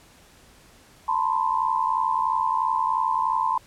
sine tone cluster, 895 / 986 / 1049 Hz, A5 / B5 / C6, +29 / -3 / +4 cents, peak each -25 dBFS, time 1.08-3.58 s, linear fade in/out 5 ms, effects pink hiss -53 dBFS RMS until 3.66 s + low-pass 12000 Hz 12 dB/octave

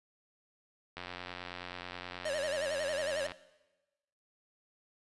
click train, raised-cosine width 0.3 ms, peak -25 dBFS, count 211, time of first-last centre 0.97-3.319 s, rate 89.4 Hz
square tone with vibrato, 583 Hz, D5, 13 cents flat, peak -33 dBFS, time 2.25-3.27 s, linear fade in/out 5 ms, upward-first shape sine, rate 11 Hz, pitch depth 130 cents each way
effects noise-tail reverb RT60 1.0 s tail -17 dB re dry + resampled to 24000 Hz

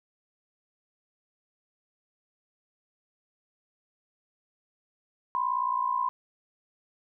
sine tone pair together, 990 / 1048.9 Hz, B5 / C6, +4 / +4 cents, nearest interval minor second, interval 100 cents, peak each -28 dBFS, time 5.35-6.09 s, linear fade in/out 0 ms, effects none

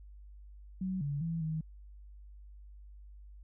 sine tone with pitch steps, 187.2 / 143.1 / 165.4 / 157.9 Hz, F#3 / D3 / E3 / D#3, +20 / -45 / +6 / +26 cents, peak -32 dBFS, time 0.81-1.61 s, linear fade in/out 5 ms, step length 200 ms, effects added 50 Hz sine -49 dBFS peak until 3.43 s

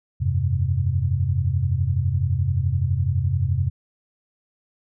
sine chord, F suspended second, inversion none, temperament equal with one note detuned, 86.25 / 98 / 130.81 Hz, F2 / G2 / C3, -21 / 0 / 0 cents, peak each -23 dBFS, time 0.2-3.7 s, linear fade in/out 20 ms, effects none

